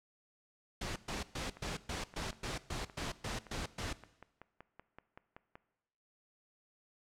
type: noise bursts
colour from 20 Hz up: pink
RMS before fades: -39 dBFS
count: 12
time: 0.81-3.93 s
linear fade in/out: 5 ms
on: 150 ms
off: 120 ms
type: click train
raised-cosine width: 0.5 ms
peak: -35 dBFS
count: 22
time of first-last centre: 1.57-5.555 s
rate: 5.27 Hz
effects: noise-tail reverb RT60 1.0 s tail -18 dB re dry + low-pass 7000 Hz 12 dB/octave